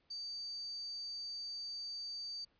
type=tone; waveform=sine; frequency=4630 Hz; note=D8; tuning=25 cents flat; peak=-40 dBFS; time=0.1-2.45 s; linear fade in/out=10 ms; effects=pink hiss -75 dBFS RMS until 2.59 s + resampled to 11025 Hz